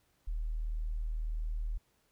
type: tone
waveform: sine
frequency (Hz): 39.19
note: D#1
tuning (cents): +13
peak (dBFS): -32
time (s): 0.27-1.78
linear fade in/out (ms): 10
effects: pink hiss -73 dBFS RMS until 2.11 s